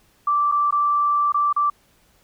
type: tone with dropouts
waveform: sine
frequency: 1169 Hz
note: D6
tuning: 8 cents flat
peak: -16 dBFS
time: 0.27-1.7 s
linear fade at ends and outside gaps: 5 ms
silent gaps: 0.516-0.521 / 0.709-0.724 / 1.322-1.343 / 1.528-1.563 s
effects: pink hiss -59 dBFS RMS until 2.23 s